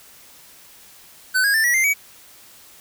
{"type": "tone with pitch steps", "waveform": "square", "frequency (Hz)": [1513, 1640.4, 1778.6, 1928.4, 2091, 2267], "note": ["F#6", "G#6", "A6", "B6", "C7", "C#7"], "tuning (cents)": [38, -22, 18, -42, -2, 38], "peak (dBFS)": -16, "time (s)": [1.34, 1.94], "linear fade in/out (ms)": 20, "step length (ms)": 100, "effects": ["white hiss -47 dBFS RMS until 2.8 s"]}